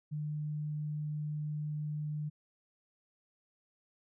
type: tone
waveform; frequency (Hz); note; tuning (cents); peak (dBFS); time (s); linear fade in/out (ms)
sine; 150.5; D3; +43; -34; 0.11-2.3; 20
effects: none